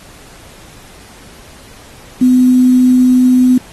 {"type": "tone with quantisation", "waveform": "sine", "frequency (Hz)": 252.5, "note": "B3", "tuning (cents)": 39, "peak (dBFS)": -5, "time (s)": [2.21, 3.58], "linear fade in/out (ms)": 5, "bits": 5, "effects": ["pink hiss -39 dBFS RMS until 3.72 s", "AAC 32 kbps"]}